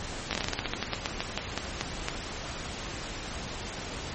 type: slowing click train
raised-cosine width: 0.2 ms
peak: -10 dBFS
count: 19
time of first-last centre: 0.31-2.085 s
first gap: 19 ms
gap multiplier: 1.17
effects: pink hiss -37 dBFS RMS until 4.14 s + MP3 32 kbps